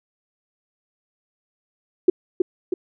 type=tone with echo; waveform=sine; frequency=363.1 Hz; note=F#4; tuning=33 cents flat; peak=-8 dBFS; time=2.08-2.1 s; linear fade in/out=5 ms; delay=320 ms; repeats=2; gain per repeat=-5 dB; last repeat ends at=2.74 s; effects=none